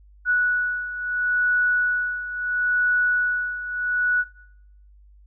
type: beating tone pair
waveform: sine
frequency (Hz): 1472 / 1472.74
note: F#6 / F#6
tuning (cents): -9 / -8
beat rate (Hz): 0.74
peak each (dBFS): -20 / -25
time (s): 0.25-4.25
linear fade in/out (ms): 50
effects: noise-tail reverb RT60 0.7 s tail -20 dB re dry + added 50 Hz sine -48 dBFS peak until 5.26 s